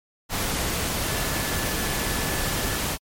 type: tone in noise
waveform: sine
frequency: 1732 Hz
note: A6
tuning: 28 cents flat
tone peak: -36 dBFS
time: 1.04-2.81 s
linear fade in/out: 50 ms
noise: pink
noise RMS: -26 dBFS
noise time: 0.29-2.98 s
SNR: -13 dB
effects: MP3 64 kbps